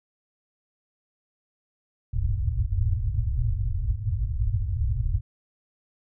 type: low-pass noise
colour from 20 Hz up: white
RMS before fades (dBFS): -25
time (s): 2.13-5.21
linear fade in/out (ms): 10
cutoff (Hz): 120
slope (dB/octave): 96
effects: none